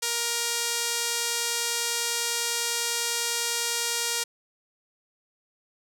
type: tone with band-pass filter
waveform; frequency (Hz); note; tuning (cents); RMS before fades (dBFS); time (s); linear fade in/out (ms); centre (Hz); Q
sawtooth; 470; A#4; +14; -28; 0.02-4.24; 10; 7400; 0.9
effects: none